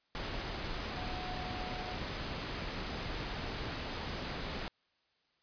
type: tone in noise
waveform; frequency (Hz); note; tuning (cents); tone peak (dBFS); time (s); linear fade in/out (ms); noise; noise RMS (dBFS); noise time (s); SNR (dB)
sine; 732; F#5; -19; -44; 0.97-1.96; 0; pink; -39; 0.15-4.68; -8
effects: white hiss -75 dBFS RMS until 5.42 s + resampled to 11025 Hz